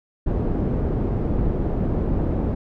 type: low-pass noise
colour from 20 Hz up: pink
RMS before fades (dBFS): -22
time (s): 0.26-2.55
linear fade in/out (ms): 10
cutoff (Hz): 420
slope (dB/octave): 12
effects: none